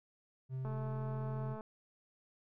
triangle tone with pitch glide, 130.81 to 131.57 Hz, C3 to C3, 0 to +10 cents, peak -35 dBFS, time 0.49-1.57 s, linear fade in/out 50 ms, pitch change +10 cents, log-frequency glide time 0.85-1.35 s
click train, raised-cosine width 1 ms, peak -34 dBFS, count 209, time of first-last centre 0.65-1.609 s, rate 217 Hz
effects none

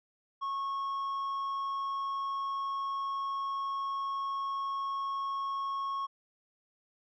triangle tone, 1097 Hz, C#6, 18 cents flat, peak -30 dBFS, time 0.41-6.07 s, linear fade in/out 20 ms, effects resampled to 16000 Hz

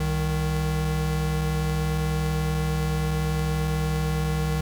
square tone pair together, 65.41 / 155.57 Hz, C2 / D#3, 0 / 0 cents, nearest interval octave + minor third, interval 1500 cents, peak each -28 / -25 dBFS, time 0-4.61 s, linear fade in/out 5 ms, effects none

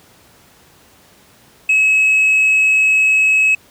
triangle tone with tanh clipping, 2571 Hz, E7, 44 cents flat, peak -10 dBFS, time 1.69-3.55 s, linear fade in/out 5 ms, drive 6 dB, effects pink hiss -48 dBFS RMS until 3.7 s + high-pass 80 Hz 12 dB/octave

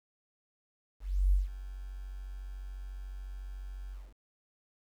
sine tone with ADSR envelope, 47 Hz, F#1, 28 cents sharp, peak -21 dBFS, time 1-4.15 s, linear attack 320 ms, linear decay 160 ms, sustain -18 dB, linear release 220 ms, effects 10-bit

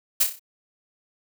blue noise with echo, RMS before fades -18 dBFS, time 0.2-0.24 s, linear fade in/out 10 ms, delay 31 ms, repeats 5, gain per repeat -6 dB, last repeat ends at 0.395 s, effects none

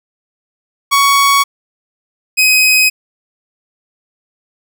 sawtooth tone pair in turn, 1118 / 2521 Hz, C#6 / D#7, +14 / +22 cents, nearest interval octave + major second, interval 1408 cents, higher second, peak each -4 dBFS, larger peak neither, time 0.91-1.44 / 2.37-2.9 s, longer neither, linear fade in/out 20 ms, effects none

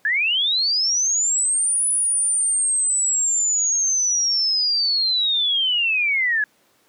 sine linear two-way sweep, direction up then down, 1661.2 to 9956 to 1661.2 Hz, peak -17 dBFS, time 0.05-6.44 s, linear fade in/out 2 ms, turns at 1.86 s, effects pink hiss -60 dBFS RMS until 6.88 s + high-pass 200 Hz 12 dB/octave

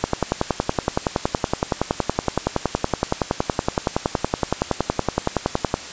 click train, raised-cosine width 1 ms, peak -3 dBFS, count 62, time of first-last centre 0.04-5.741 s, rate 10.7 Hz, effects white hiss -34 dBFS RMS until 5.92 s + resampled to 16000 Hz

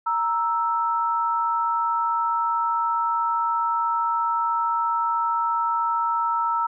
sine tone pair together, 932.3 / 1318.5 Hz, A#5 / E6, 0 / 0 cents, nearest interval tritone, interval 600 cents, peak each -23 dBFS, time 0.06-6.67 s, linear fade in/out 10 ms, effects none

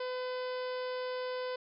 harmonic tone, 505 Hz, B4, 39 cents sharp, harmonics 1 / 2 / 3 / 4 / 5 / 6 / 7 / 8 / 9 / 10, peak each -35 / -43 / -47 / -51 / -55 / -53 / -54 / -57 / -54 / -55 dBFS, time 0-1.56 s, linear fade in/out 5 ms, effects none

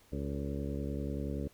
harmonic tone with a mistuned harmonic, 70.4 Hz, C#2, 27 cents sharp, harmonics 1 / 2 / 3 / 4 / 5 / 6 / 7 / 8, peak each -38 / -40 / -41 / -41 / -47 / -45 / -47 / -48 dBFS, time 0.12-1.48 s, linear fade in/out 5 ms, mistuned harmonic 7, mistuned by -33 cents, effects pink hiss -63 dBFS RMS until 1.53 s

